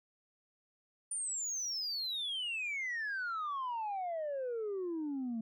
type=exponential sweep; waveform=sine; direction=down; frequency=9340 to 220 Hz; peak=-33 dBFS; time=1.11-5.41 s; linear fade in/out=5 ms; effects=tanh soft clip ceiling -33 dBFS